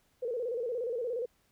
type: tone with vibrato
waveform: sine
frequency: 479 Hz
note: A#4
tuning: 47 cents sharp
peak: -31 dBFS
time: 0.22-1.26 s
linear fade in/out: 10 ms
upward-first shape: square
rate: 17 Hz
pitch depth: 88 cents each way
effects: pink hiss -71 dBFS RMS until 1.51 s